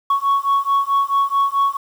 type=beating tone pair; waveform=sine; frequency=1108.7 / 1113.3 Hz; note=C#6 / C#6; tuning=0 / +7 cents; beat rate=4.6 Hz; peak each=-16 dBFS; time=0.1-1.77 s; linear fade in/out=5 ms; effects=tanh soft clip ceiling -11 dBFS + 7-bit